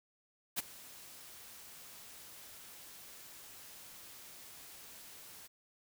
white noise with ADSR envelope, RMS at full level -33 dBFS, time 0.56-5.48 s, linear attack 28 ms, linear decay 21 ms, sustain -20 dB, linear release 20 ms, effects none

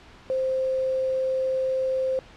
sine tone with quantisation, 523.3 Hz, C5, in tune, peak -22 dBFS, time 0.3-2.19 s, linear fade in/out 0 ms, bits 7, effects pink hiss -49 dBFS RMS until 2.36 s + low-pass 4000 Hz 12 dB/octave

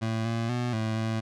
25% pulse tone with pitch steps, 112 / 114.8 / 122.4 / 110.4 / 111.6 Hz, A2 / A#2 / B2 / A2 / A2, +31 / -26 / -15 / +6 / +25 cents, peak -23 dBFS, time 0.01-1.21 s, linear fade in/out 20 ms, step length 240 ms, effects low-pass 6000 Hz 12 dB/octave

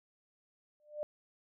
sine tone with exponential growth, 598 Hz, D5, 31 cents sharp, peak -31 dBFS, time 0.8-1.03 s, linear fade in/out 0 ms, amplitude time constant 48 ms, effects none

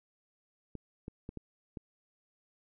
clicks, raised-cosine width 3 ms, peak -28 dBFS, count 5, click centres 0.753 / 1.081 / 1.291 / 1.373 / 1.772 s, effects none

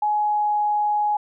sine tone with pitch glide, 841 to 836.2 Hz, G#5 to G#5, +22 to +12 cents, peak -18 dBFS, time 0.02-1.17 s, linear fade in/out 5 ms, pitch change -10 cents, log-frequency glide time 0.12-0.58 s, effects none

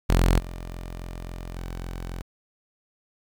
sawtooth tone with level steps, 43.65 Hz, F1, in tune, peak -13 / -30 / -28 dBFS, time 0.09-2.22 s, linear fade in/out 10 ms, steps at 0.39 / 1.56 s, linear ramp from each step 5 ms, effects 9-bit

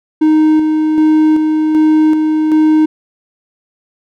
triangle tone with tremolo, 310.6 Hz, D#4, 3 cents flat, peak -4 dBFS, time 0.21-2.86 s, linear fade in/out 10 ms, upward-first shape square, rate 1.3 Hz, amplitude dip 35%, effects none

